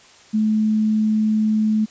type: tone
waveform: sine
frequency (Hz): 215.9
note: A3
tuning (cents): -33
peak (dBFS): -15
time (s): 0.33-1.86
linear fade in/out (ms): 20
effects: white hiss -48 dBFS RMS until 1.9 s + resampled to 16000 Hz